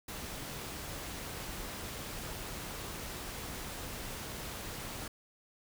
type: noise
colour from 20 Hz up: pink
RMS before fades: -42 dBFS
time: 0.08-5.08 s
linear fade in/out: 5 ms
effects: none